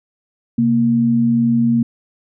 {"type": "tone pair together", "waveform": "sine", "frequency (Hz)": [131, 233.4], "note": ["C3", "A#3"], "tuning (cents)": [2, 2], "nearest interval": "minor seventh", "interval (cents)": 1000, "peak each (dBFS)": [-21, -12], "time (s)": [0.58, 1.83], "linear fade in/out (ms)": 5, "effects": []}